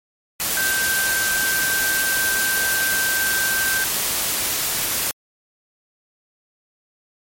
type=tone in noise; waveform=sine; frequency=1560 Hz; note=G6; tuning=9 cents flat; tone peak=-20 dBFS; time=0.57-3.84 s; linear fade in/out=0 ms; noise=white; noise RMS=-22 dBFS; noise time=0.4-5.11 s; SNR=-1 dB; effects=MP3 64 kbps